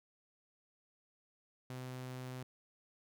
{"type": "tone", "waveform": "sawtooth", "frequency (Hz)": 127.7, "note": "C3", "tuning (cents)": -42, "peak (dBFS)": -39, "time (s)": [1.7, 2.43], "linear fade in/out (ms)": 2, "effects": []}